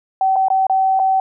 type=tone with dropouts; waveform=sine; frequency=765 Hz; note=G5; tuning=42 cents flat; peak=-12 dBFS; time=0.21-1.2 s; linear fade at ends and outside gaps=2 ms; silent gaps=0.359-0.363 / 0.484-0.502 / 0.668-0.697 / 0.993-0.997 s; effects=none